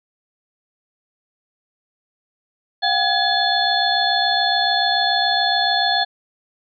sine tone cluster, 714 / 781 / 1688 / 3478 / 4301 Hz, F5 / G5 / G#6 / A7 / C8, +38 / -7 / +28 / -21 / +47 cents, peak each -22 dBFS, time 2.82-6.05 s, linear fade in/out 20 ms, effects none

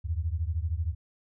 sine beating tone pair, 77.1 / 90.1 Hz, D#2 / F#2, -15 / -45 cents, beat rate 13 Hz, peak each -29 / -31 dBFS, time 0.04-0.95 s, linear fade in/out 20 ms, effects none

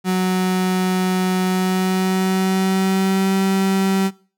35% pulse tone with pitch glide, 185 to 192.52 Hz, F#3 to G3, 0 to -31 cents, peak -14 dBFS, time 0.04-4.11 s, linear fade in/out 50 ms, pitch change +69 cents, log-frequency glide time 1.44-3.36 s, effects noise-tail reverb RT60 0.4 s tail -21 dB re dry

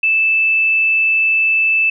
sine tone, 2634 Hz, E7, 2 cents flat, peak -11 dBFS, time 0.03-1.9 s, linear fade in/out 5 ms, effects none

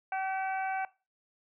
harmonic tone with a mistuned harmonic, 382.1 Hz, G4, 44 cents flat, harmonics 2 / 3 / 4 / 5 / 6 / 7, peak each -31 / -47 / -38 / -51 / -42 / -51 dBFS, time 0.12-0.85 s, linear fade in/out 2 ms, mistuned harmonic 5, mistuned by +25 cents, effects noise-tail reverb RT60 0.3 s tail -20 dB re dry

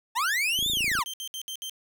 40% pulse linear two-way sweep, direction up then down, 844 to 3714 to 844 Hz, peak -23 dBFS, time 0.15-1.04 s, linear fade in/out 20 ms, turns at 0.7 s
click train, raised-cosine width 3 ms, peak -27 dBFS, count 12, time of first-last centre 0.59-0.989 s, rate 27.6 Hz
sawtooth tone bursts, 3136 Hz, G7, in tune, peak -30 dBFS, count 5, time 1.06-1.696 s, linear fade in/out 0 ms, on 76 ms, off 64 ms
effects none

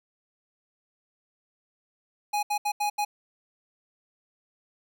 square tone bursts at uneven times, 830.6 Hz, G#5, in tune, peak -25 dBFS, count 5, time 2.33-2.43 / 2.5-2.58 / 2.65-2.72 / 2.8-2.9 / 2.98-3.05 s, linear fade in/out 10 ms, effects none

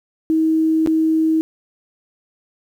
sine tone with dropouts, 318.7 Hz, D#4, 42 cents sharp, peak -13 dBFS, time 0.3-1.41 s, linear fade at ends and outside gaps 0 ms, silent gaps 0.862-0.873 s, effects 8-bit

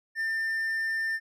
triangle tone, 1795 Hz, A6, 34 cents sharp, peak -25 dBFS, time 0.15-1.2 s, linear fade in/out 50 ms, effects none

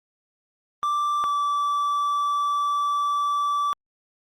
triangle tone pair in turn, 1174.7 / 1159.2 Hz, D6 / D6, 0 / -23 cents, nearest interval unison, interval 23 cents, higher first, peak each -19 dBFS, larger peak neither, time 0.83-1.24 / 1.24-3.73 s, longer second, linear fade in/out 0 ms, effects Opus 48 kbps

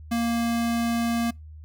square tone, 233.1 Hz, A#3, in tune, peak -23 dBFS, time 0.11-1.31 s, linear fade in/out 10 ms, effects noise-tail reverb RT60 0.2 s tail -25 dB re dry + added 77 Hz sine -40 dBFS peak until 1.64 s

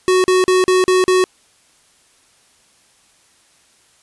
square tone bursts, 370 Hz, F#4, in tune, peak -11 dBFS, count 6, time 0.08-1.24 s, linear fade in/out 0 ms, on 160 ms, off 40 ms, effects white hiss -54 dBFS RMS until 4.02 s + resampled to 24000 Hz

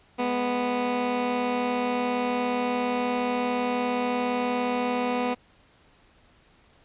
15% pulse tone pair together, 209.7 / 246.9 Hz, G#3 / B3, +17 / 0 cents, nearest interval minor third, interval 283 cents, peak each -29 / -18 dBFS, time 0.18-5.35 s, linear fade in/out 20 ms, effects pink hiss -59 dBFS RMS until 6.84 s + resampled to 8000 Hz

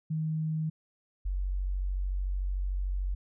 sine tone pair in turn, 157.3 / 46.77 Hz, D#3 / F#1, +19 / +19 cents, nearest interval octave + major sixth, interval 2100 cents, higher first, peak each -28 dBFS, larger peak neither, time 0.1-0.7 / 1.25-3.15 s, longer second, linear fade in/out 10 ms, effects none

